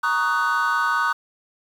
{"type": "chord", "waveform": "triangle", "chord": "D# minor seventh", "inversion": "second", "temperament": "just", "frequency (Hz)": [933.4, 1120.1, 1244.5, 1493.4], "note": ["A#5", "C#6", "D#6", "F#6"], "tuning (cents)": [2, 18, 0, 16], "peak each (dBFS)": [-24, -23, -21, -20], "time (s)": [0.03, 1.13], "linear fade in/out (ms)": 10, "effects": ["tanh soft clip ceiling -11 dBFS", "8-bit"]}